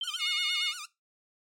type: tone bursts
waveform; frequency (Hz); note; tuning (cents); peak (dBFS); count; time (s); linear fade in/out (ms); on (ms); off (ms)
sine; 3114; G7; -12; -29; 3; 0.01-0.166; 2; 30; 33
type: tone with vibrato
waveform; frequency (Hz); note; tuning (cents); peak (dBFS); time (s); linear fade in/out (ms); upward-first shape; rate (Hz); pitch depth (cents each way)
10% pulse; 1318.5; E6; 0; -30; 0.03-0.86; 10; sine; 8.6; 190
type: harmonic tone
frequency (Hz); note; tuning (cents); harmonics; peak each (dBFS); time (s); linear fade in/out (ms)
722; F#5; -43; 3 / 4 / 5 / 6; -32 / -31 / -33 / -36; 0.18-0.74; 50
effects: noise-tail reverb RT60 0.2 s tail -18 dB re dry + MP3 64 kbps